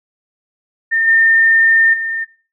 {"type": "tone with level steps", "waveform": "sine", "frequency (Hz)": 1812, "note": "A#6", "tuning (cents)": -50, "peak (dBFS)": [-12, -8, -18], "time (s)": [0.91, 2.25], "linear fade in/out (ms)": 20, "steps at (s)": [1.07, 1.93], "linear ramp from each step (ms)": 10, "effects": ["noise-tail reverb RT60 0.4 s tail -19 dB re dry"]}